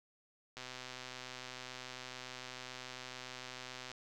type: click train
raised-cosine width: 0.2 ms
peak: -28 dBFS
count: 426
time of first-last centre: 0.57-3.916 s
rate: 127 Hz
effects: none